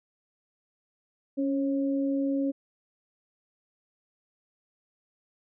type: tone pair together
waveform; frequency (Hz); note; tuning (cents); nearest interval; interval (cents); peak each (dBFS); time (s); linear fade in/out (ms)
sine; 277.2 / 543.3; C#4 / C#5; 0 / -35; octave; 1165; -25 / -33; 1.37-2.52; 20
effects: none